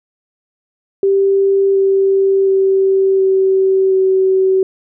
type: tone with pitch steps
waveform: sine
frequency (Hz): 392 / 388.8 / 385.7 / 382.6 / 379.5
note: G4 / G4 / G4 / G4 / F#4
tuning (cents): 0 / -14 / -28 / -42 / +44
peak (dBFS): -9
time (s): 1.03-4.63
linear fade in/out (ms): 2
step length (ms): 720
effects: none